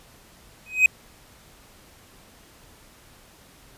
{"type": "tone with exponential growth", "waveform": "triangle", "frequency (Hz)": 2519, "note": "D#7", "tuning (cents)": 21, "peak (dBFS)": -7, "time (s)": [0.66, 0.86], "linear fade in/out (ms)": 2, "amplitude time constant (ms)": 43, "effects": ["pink hiss -52 dBFS RMS until 3.77 s", "resampled to 32000 Hz"]}